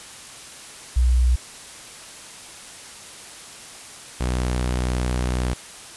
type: tone pair in turn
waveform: sine / sawtooth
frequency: 61.74 / 61.96 Hz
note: B1 / B1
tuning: 0 / +6 cents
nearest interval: unison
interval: 6 cents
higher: second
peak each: -14 / -17 dBFS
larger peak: first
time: 0.96-1.36 / 4.2-5.54 s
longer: second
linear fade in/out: 10 ms
effects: white hiss -40 dBFS RMS until 5.96 s + resampled to 24000 Hz